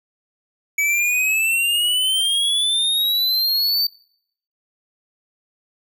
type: exponential sweep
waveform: square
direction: up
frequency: 2277 to 4611 Hz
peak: -17 dBFS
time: 0.78-3.87 s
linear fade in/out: 5 ms
effects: noise-tail reverb RT60 0.7 s tail -24 dB re dry